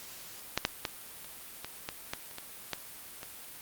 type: clicks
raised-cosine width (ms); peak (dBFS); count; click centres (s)
0.2; -9 / -8 / -13 / -29 / -20 / -17 / -15 / -30 / -22 / -14 / -23; 11; 0.576 / 0.651 / 0.852 / 1.245 / 1.646 / 1.889 / 2.135 / 2.312 / 2.384 / 2.733 / 3.231
effects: white hiss -47 dBFS RMS until 3.61 s + Opus 48 kbps